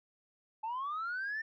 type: linear sweep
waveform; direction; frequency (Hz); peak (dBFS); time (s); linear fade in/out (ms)
sine; up; 857 to 1808; -33; 0.63-1.42; 10
effects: tanh soft clip ceiling -32 dBFS